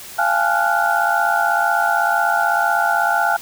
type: tone cluster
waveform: sine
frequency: 690 / 800 / 856 / 1395 / 1477 Hz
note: F5 / G5 / A5 / F6 / F#6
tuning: -21 / +35 / -48 / -2 / -3 cents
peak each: -21 dBFS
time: 0.18-3.37 s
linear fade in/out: 10 ms
effects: white hiss -36 dBFS RMS until 3.41 s